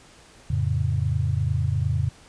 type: chord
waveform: sine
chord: F augmented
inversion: none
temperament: equal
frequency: 87.31 / 110 / 138.59 Hz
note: F2 / A2 / C#3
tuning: 0 / 0 / 0 cents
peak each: -25 dBFS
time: 0.5-2.09 s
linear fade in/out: 5 ms
effects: pink hiss -51 dBFS RMS until 2.28 s + resampled to 22050 Hz